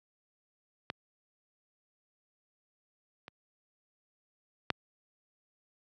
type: clicks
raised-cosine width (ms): 0.3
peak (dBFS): -18 / -28 / -11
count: 3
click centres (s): 0.901 / 3.281 / 4.703
effects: high-pass 100 Hz 12 dB/octave